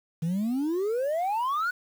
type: exponential sweep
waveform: sine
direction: up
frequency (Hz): 156.8 to 1499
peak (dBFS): -22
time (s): 0.22-1.71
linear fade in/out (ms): 10
effects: tanh soft clip ceiling -24 dBFS + 8-bit